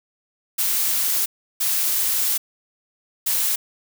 blue noise bursts at uneven times, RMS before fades -21 dBFS, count 3, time 0.58-1.26 / 1.6-2.38 / 3.26-3.56 s, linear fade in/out 10 ms, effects none

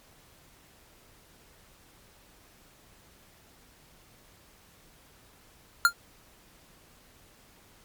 square tone with exponential decay, 1396.9 Hz, F6, in tune, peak -13 dBFS, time 5.85-5.93 s, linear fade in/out 1 ms, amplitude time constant 17 ms, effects pink hiss -58 dBFS RMS until 7.84 s + MP3 96 kbps

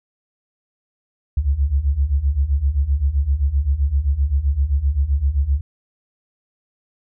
sine beating tone pair, 65.6 / 73.3 Hz, C2 / D2, +5 / -3 cents, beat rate 7.7 Hz, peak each -20 / -17 dBFS, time 1.37-5.61 s, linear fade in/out 5 ms, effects none

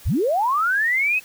sine linear sweep, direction up, 30.73 to 2599 Hz, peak -17 dBFS, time 0.05-1.2 s, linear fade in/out 20 ms, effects white hiss -46 dBFS RMS until 1.24 s

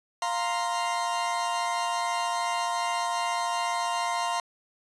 40% pulse chord, F suspended fourth, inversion none, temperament equal, 698.5 / 932.3 / 1046.5 Hz, F5 / Bb5 / C6, 0 / 0 / 0 cents, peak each -30 dBFS, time 0.22-4.4 s, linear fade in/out 2 ms, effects resampled to 22050 Hz

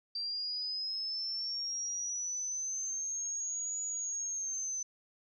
sine linear two-way sweep, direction up then down, 4684 to 6850 to 6090 Hz, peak -34 dBFS, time 0.15-4.83 s, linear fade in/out 5 ms, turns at 3.81 s, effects none

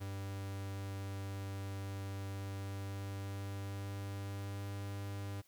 45% pulse tone with pitch glide, 98.1 to 99.76 Hz, G2 to G2, +2 to +31 cents, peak -40 dBFS, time 0-5.42 s, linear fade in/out 20 ms, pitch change +29 cents, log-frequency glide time 2.32-4.91 s, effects white hiss -70 dBFS RMS until 5.47 s

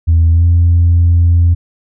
sine tone with pitch glide, 82.41 to 85.61 Hz, E2 to F2, 0 to -34 cents, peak -4 dBFS, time 0.07-1.55 s, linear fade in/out 20 ms, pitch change +66 cents, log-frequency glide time 0.31-0.45 s, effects tanh soft clip ceiling -3 dBFS

